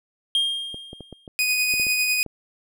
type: tone with exponential decay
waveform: triangle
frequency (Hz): 3219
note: G7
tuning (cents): +45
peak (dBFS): -15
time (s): 0.35-1.27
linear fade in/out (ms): 1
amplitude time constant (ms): 200
type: clicks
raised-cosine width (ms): 2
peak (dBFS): -24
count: 9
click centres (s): 0.744 / 0.931 / 1.007 / 1.127 / 1.278 / 1.739 / 1.798 / 1.868 / 2.263
type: tone with tremolo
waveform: sawtooth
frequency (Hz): 2489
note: D#7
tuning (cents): 0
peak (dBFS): -15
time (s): 1.39-2.23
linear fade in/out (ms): 0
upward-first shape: sine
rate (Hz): 10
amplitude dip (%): 30
effects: none

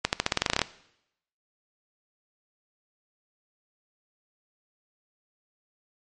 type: accelerating click train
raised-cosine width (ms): 0.2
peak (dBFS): -4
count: 13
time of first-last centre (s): 0.05-0.617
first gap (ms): 79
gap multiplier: 0.9
effects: noise-tail reverb RT60 0.8 s tail -18 dB re dry + MP3 48 kbps

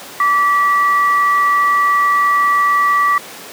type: tone pair together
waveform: sine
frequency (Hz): 1158 / 1945.7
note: D6 / B6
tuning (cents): -25 / -26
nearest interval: major sixth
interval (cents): 899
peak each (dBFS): -11 / -17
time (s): 0.2-3.18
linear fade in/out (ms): 2
effects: pink hiss -32 dBFS RMS until 3.52 s + high-pass 300 Hz 12 dB/octave

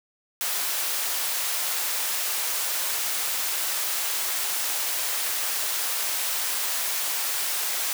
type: high-pass noise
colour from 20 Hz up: white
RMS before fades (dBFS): -27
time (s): 0.41-7.93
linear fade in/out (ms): 0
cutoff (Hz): 590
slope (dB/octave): 12
effects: none

